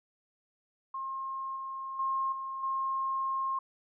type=tone with level steps; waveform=sine; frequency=1069 Hz; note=C6; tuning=37 cents sharp; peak=-34 / -36 / -28 / -35 / -29 dBFS; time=0.94-3.59 s; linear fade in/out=5 ms; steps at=1.56 / 1.99 / 2.32 / 2.63 s; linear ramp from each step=5 ms; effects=none